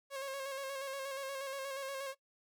sawtooth tone with vibrato, 544 Hz, C#5, 33 cents flat, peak -35 dBFS, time 0.1-2.15 s, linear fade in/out 50 ms, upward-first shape square, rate 8.4 Hz, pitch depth 32 cents each way, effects noise-tail reverb RT60 0.1 s tail -20 dB re dry

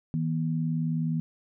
sine tone pair together, 160 / 239.7 Hz, D#3 / A#3, +49 / +48 cents, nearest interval perfect fifth, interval 699 cents, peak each -26 / -31 dBFS, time 0.14-1.2 s, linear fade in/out 0 ms, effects none

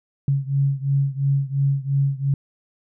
sine beating tone pair, 137.5 / 140.4 Hz, C#3 / C#3, -14 / +22 cents, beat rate 2.9 Hz, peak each -20 / -22 dBFS, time 0.28-2.34 s, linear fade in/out 2 ms, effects none

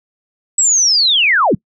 sine linear sweep, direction down, 7902 to 120.5 Hz, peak -9 dBFS, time 0.58-1.55 s, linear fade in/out 5 ms, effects noise-tail reverb RT60 0.1 s tail -26 dB re dry

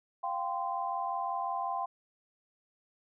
sine chord, F suspended second, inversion none, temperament equal with one note detuned, 698.5 / 784 / 1035.1 Hz, F5 / G5 / C6, 0 / 0 / -19 cents, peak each -37 / -35 / -35 dBFS, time 0.23-1.86 s, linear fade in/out 10 ms, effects none

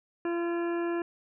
harmonic tone with a mistuned harmonic, 342 Hz, F4, 36 cents flat, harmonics 1 / 2 / 3 / 4 / 5 / 7 / 8, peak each -28 / -39 / -41 / -44 / -42 / -50 / -52 dBFS, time 0.25-1.02 s, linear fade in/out 2 ms, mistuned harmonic 8, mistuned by +18 cents, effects none

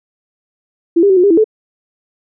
sine tone with pitch steps, 336.7 / 401.6 / 379.6 / 358.1 / 403.5 / 330.5 / 434.6 Hz, E4 / G4 / F#4 / F4 / G#4 / E4 / A4, +37 / +42 / +44 / +43 / -50 / +5 / -21 cents, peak -6 dBFS, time 0.96-1.443 s, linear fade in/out 10 ms, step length 69 ms, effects none

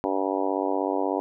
harmonic tone, 96.4 Hz, G2, 28 cents flat, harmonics 3 / 4 / 5 / 6 / 7 / 8 / 9 / 10, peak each -29 / -30 / -31 / -32 / -32 / -33 / -34 / -34 dBFS, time 0.04-1.2 s, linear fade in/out 0 ms, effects none

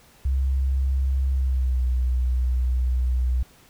sine tone with pitch glide, 66.6 to 62.5 Hz, C2 to B1, +31 to +21 cents, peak -19 dBFS, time 0.25-3.43 s, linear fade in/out 5 ms, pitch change -110 cents, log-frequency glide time 1.3-1.85 s, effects pink hiss -54 dBFS RMS until 3.69 s

